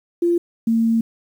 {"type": "tone pair in turn", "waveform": "sine", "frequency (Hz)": [344.6, 227.5], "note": ["F4", "A#3"], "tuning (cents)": [-23, -42], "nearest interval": "perfect fifth", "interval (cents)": 719, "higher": "first", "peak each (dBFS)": -14, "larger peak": "neither", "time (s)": [[0.22, 0.38], [0.67, 1.01]], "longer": "second", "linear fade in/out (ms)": 5, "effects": ["8-bit"]}